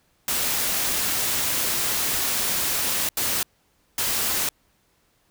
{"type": "noise bursts at uneven times", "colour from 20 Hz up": "white", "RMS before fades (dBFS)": -24, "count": 3, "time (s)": [[0.28, 3.09], [3.17, 3.43], [3.98, 4.49]], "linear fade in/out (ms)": 2, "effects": ["pink hiss -65 dBFS RMS until 5.3 s"]}